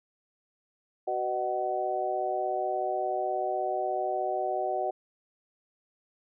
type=harmonic tone with a mistuned harmonic; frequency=125.1 Hz; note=B2; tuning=23 cents sharp; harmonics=3 / 4 / 5 / 6; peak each=-34 / -38 / -32 / -30 dBFS; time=1.07-4.91 s; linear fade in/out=10 ms; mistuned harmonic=5; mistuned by=-32 cents; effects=none